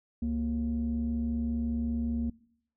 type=tone pair together; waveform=sine; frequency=69.3 / 233.1 Hz; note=C#2 / A#3; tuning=0 / 0 cents; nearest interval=octave + major sixth; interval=2100 cents; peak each=-32 / -28 dBFS; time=0.22-2.3 s; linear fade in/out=5 ms; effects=noise-tail reverb RT60 0.7 s tail -23 dB re dry + tanh soft clip ceiling -23 dBFS